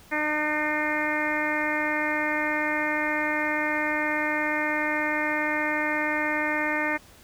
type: harmonic tone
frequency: 302.8 Hz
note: D#4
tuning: 47 cents flat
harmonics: 1 / 2 / 3 / 4 / 5 / 6 / 7 / 8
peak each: -31 / -32 / -32 / -36 / -34 / -29 / -30 / -37 dBFS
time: 0.11-6.98 s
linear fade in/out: 20 ms
effects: pink hiss -52 dBFS RMS until 7.23 s